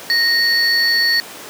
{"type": "tone pair together", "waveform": "triangle", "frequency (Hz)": [1864.7, 4442], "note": ["A#6", "C#8"], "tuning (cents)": [0, 3], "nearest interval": "octave + minor third", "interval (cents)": 1503, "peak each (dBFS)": -14, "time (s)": [0.1, 1.2], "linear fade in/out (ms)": 0, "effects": ["pink hiss -33 dBFS RMS until 1.49 s", "high-pass 300 Hz 12 dB/octave"]}